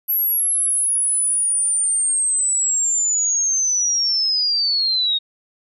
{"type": "linear sweep", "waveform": "sine", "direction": "down", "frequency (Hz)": [11740, 3713], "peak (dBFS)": -16, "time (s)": [0.08, 5.19], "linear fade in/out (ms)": 20, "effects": []}